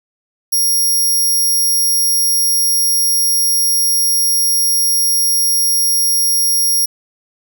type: tone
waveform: 5% pulse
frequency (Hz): 5600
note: F8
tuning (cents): +4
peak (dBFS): -6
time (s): 0.52-6.86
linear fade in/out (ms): 10
effects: none